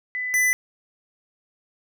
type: tone pair in turn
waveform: sine / square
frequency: 2000 / 2000 Hz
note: B6 / B6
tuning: +21 / +21 cents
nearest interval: unison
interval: 0 cents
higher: neither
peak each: -25 / -18 dBFS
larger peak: second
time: 0.15-0.34 / 0.34-0.53 s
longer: neither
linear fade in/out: 0 ms
effects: none